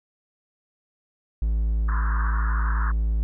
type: tone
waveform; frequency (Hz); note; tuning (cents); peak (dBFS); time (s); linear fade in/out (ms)
triangle; 54.6; A1; -13; -18; 1.42-3.23; 0
type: band-pass noise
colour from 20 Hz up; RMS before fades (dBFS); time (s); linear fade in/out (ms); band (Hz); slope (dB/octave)
pink; -33; 1.88-2.92; 10; 960 to 1700; 96
effects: none